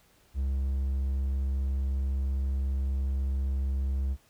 triangle tone, 67.3 Hz, C2, 49 cents sharp, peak -24 dBFS, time 0.34-4.17 s, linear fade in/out 50 ms, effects pink hiss -63 dBFS RMS until 4.29 s

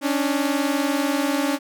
sawtooth tone pair together, 277.2 / 297.4 Hz, C#4 / D4, 0 / +22 cents, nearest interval minor second, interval 122 cents, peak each -18 / -20 dBFS, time 0.01-1.59 s, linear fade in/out 50 ms, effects none

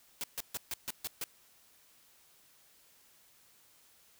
white noise bursts, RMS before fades -37 dBFS, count 7, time 0.21-1.239 s, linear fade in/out 0 ms, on 27 ms, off 140 ms, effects white hiss -64 dBFS RMS until 4.19 s

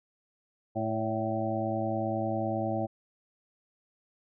harmonic tone with a mistuned harmonic, 110 Hz, A2, in tune, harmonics 1 / 2 / 3 / 5 / 6 / 7, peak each -35 / -35 / -35 / -35 / -35 / -35 dBFS, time 0.75-2.87 s, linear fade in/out 20 ms, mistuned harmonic 5, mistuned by +38 cents, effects none

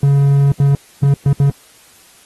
triangle tone bursts at uneven times, 140.2 Hz, C#3, 20 cents sharp, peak -6 dBFS, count 5, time 0.03-0.52 / 0.6-0.75 / 1.03-1.14 / 1.26-1.33 / 1.4-1.5 s, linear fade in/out 2 ms, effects white hiss -46 dBFS RMS until 2.25 s + AAC 32 kbps

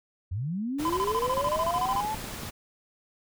sine linear sweep, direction up, 81 to 880 Hz, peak -28 dBFS, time 0.31-2.15 s, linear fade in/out 10 ms
pink noise, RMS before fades -38 dBFS, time 0.78-2.51 s, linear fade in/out 20 ms
triangle tone bursts, 1017 Hz, C6, 50 cents flat, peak -23 dBFS, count 16, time 0.85-2.006 s, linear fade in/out 2 ms, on 46 ms, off 28 ms
click train, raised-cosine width 3 ms, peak -26 dBFS, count 13, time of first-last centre 1.28-2.434 s, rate 10.4 Hz
effects none

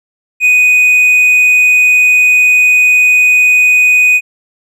triangle tone, 2489 Hz, D#7, in tune, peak -3 dBFS, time 0.4-4.21 s, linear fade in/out 50 ms, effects none

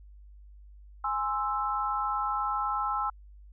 sine chord, Ab augmented, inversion none, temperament equal, 830.6 / 1046.5 / 1318.5 Hz, Ab5 / C6 / E6, 0 / 0 / 0 cents, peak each -32 / -33 / -30 dBFS, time 1.04-3.1 s, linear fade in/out 5 ms, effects added 50 Hz sine -48 dBFS peak until 3.52 s

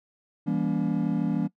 triangle chord, E diminished seventh, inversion none, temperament just, 164.81 / 197.78 / 237.3 / 284.8 Hz, E3 / G3 / Bb3 / Db4, 0 / +16 / +31 / +47 cents, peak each -27 dBFS, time 0.46-1.48 s, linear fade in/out 20 ms, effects noise-tail reverb RT60 0.1 s tail -20 dB re dry

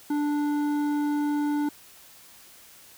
sine tone with hard clipping, 293.7 Hz, D4, in tune, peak -25 dBFS, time 0.1-1.69 s, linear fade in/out 5 ms, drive 9 dB, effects white hiss -51 dBFS RMS until 2.97 s

